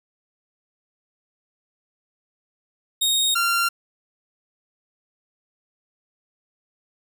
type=tone pair in turn; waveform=sawtooth; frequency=3729 / 1381.6 Hz; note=A#7 / F6; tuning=0 / -19 cents; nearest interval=octave + perfect fourth; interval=1719 cents; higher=first; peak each=-15 dBFS; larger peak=neither; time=3.01-3.35 / 3.35-3.69 s; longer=neither; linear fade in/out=10 ms; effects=none